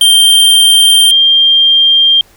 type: tone pair in turn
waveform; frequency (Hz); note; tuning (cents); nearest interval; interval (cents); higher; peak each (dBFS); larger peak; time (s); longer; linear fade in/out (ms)
square / sine; 3161 / 3190; G7 / G7; +14 / +30; unison; 16; second; -4; neither; 0.01-1.11 / 1.11-2.21; neither; 2
effects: pink hiss -45 dBFS RMS until 2.36 s